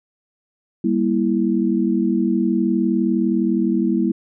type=chord; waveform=sine; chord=E diminished; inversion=first; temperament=just; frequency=197.78 / 237.3 / 329.6 Hz; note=G3 / Bb3 / E4; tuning=+16 / +31 / 0 cents; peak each=-20 dBFS; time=0.84-4.12 s; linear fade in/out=5 ms; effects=none